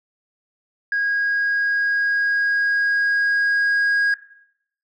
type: tone with level ramp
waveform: sine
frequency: 1640 Hz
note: G#6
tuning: 22 cents flat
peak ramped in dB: -17 to -13 dBFS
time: 0.92-4.14 s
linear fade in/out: 2 ms
effects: noise-tail reverb RT60 0.7 s tail -17 dB re dry + tanh soft clip ceiling -15 dBFS